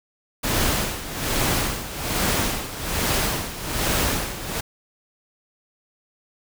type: noise with tremolo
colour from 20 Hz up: pink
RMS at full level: -21 dBFS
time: 0.43-4.61 s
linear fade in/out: 10 ms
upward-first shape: sine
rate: 1.2 Hz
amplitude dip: 75%
effects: none